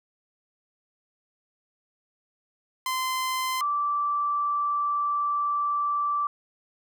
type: tone pair in turn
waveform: sawtooth / sine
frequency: 1034 / 1166 Hz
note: C6 / D6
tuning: -21 / -13 cents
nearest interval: major second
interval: 208 cents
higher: second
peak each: -22 / -23 dBFS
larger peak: first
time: 2.86-3.61 / 3.61-6.27 s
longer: second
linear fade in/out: 2 ms
effects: none